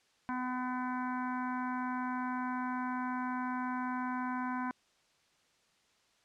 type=harmonic tone; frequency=252.2 Hz; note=B3; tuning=36 cents sharp; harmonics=1 / 3 / 4 / 5 / 6 / 7 / 8 / 9; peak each=-36 / -43 / -38 / -52 / -43 / -52 / -55 / -55 dBFS; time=0.29-4.71 s; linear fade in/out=0 ms; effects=white hiss -70 dBFS RMS until 6.24 s + low-pass 6000 Hz 12 dB/octave